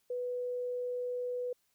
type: tone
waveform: sine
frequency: 493.9 Hz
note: B4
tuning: in tune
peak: -33 dBFS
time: 0.1-1.53 s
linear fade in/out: 5 ms
effects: white hiss -75 dBFS RMS until 1.74 s